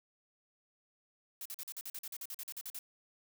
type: noise bursts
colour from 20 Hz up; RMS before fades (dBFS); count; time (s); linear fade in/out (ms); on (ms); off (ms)
blue; -43; 16; 1.41-2.79; 2; 45; 44
effects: none